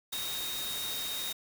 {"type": "tone in noise", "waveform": "sine", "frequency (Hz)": 3729, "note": "A#7", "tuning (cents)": 0, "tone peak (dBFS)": -36, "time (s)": [0.12, 1.33], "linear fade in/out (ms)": 10, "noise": "white", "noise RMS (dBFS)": -38, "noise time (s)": [0.12, 1.33], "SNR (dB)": -1, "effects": []}